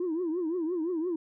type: tone with vibrato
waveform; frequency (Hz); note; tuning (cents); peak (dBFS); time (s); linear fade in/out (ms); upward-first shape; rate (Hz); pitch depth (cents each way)
sine; 338.3; E4; +45; -26; 0-1.16; 5; triangle; 5.8; 180
effects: tanh soft clip ceiling -25 dBFS